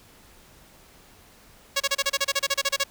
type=tone bursts; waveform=5% pulse; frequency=554.4 Hz; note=C#5; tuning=in tune; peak=-9 dBFS; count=15; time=1.76-2.839 s; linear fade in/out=10 ms; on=43 ms; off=31 ms; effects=pink hiss -53 dBFS RMS until 2.9 s